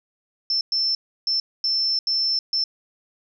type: tone bursts at uneven times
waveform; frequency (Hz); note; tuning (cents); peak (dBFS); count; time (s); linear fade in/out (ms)
sine; 5330; E8; +18; -19; 6; 0.5-0.61 / 0.72-0.95 / 1.27-1.4 / 1.64-1.99 / 2.07-2.39 / 2.53-2.64; 2
effects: none